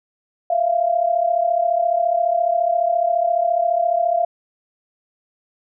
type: tone pair together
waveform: sine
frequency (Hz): 659.3 / 693.8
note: E5 / F5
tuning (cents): 0 / -12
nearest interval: minor second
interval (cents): 88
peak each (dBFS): -20 / -17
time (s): 0.5-4.25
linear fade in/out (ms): 5
effects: none